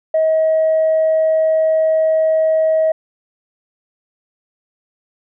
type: tone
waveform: sine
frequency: 636 Hz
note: D#5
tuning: 38 cents sharp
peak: -10 dBFS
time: 0.14-2.92 s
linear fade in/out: 5 ms
effects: tanh soft clip ceiling -8 dBFS